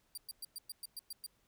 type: tone bursts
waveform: 15% pulse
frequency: 4722 Hz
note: D8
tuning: 9 cents sharp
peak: -35 dBFS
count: 9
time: 0.15-1.264 s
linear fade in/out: 2 ms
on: 26 ms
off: 110 ms
effects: pink hiss -74 dBFS RMS until 1.47 s